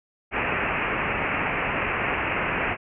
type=low-pass noise; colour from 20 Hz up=white; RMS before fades=-26 dBFS; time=0.31-2.77 s; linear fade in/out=50 ms; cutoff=2700 Hz; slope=96 dB/octave; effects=none